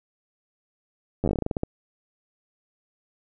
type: slowing click train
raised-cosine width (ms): 2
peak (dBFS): -12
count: 14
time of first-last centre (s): 1.24-1.634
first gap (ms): 10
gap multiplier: 1.17
effects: none